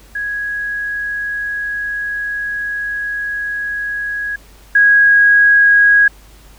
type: tone pair in turn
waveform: sine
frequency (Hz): 1661.2 / 1649.7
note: G#6 / G#6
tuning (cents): 0 / -12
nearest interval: unison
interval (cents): 12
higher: first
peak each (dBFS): -18 / -6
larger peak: second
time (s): 0.15-4.36 / 4.75-6.08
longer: first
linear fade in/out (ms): 5
effects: added 50 Hz sine -41 dBFS peak until 6.58 s + pink hiss -46 dBFS RMS until 6.58 s